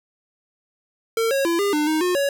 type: tone with pitch steps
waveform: square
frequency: 453.9 / 547 / 337.6 / 403.5 / 299.9 / 312.3 / 360 / 560 Hz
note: A#4 / C#5 / E4 / G#4 / D4 / D#4 / F#4 / C#5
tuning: -46 / -23 / +41 / -50 / +36 / +7 / -47 / +18 cents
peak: -19 dBFS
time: 1.17-2.29 s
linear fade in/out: 2 ms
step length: 140 ms
effects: none